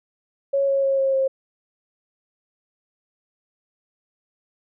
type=tone with pitch steps; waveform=sine; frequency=553 / 548.2 / 543.5 / 538.8 / 534.2 Hz; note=C#5 / C#5 / C#5 / C#5 / C5; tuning=-4 / -19 / -34 / -49 / +36 cents; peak=-17 dBFS; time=0.53-1.28 s; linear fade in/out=10 ms; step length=150 ms; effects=none